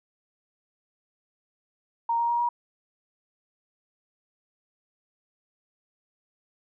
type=tone with pitch steps; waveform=sine; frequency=930 / 938.6 / 947.3 / 956.1 Hz; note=A#5 / A#5 / A#5 / A#5; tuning=-4 / +12 / +28 / +44 cents; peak=-22 dBFS; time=2.09-2.49 s; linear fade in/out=5 ms; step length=100 ms; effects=none